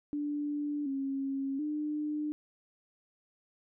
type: tone with pitch steps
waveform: sine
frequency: 292.9 / 272.3 / 300.4 Hz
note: D4 / C#4 / D4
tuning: -5 / -31 / +39 cents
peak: -31 dBFS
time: 0.13-2.32 s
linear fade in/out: 0 ms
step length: 730 ms
effects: none